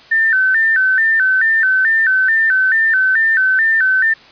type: tone with vibrato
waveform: sine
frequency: 1656 Hz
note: G#6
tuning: 5 cents flat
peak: -10 dBFS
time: 0.11-4.14 s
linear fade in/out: 10 ms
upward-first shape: square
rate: 2.3 Hz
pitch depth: 140 cents each way
effects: white hiss -42 dBFS RMS until 4.31 s + resampled to 11025 Hz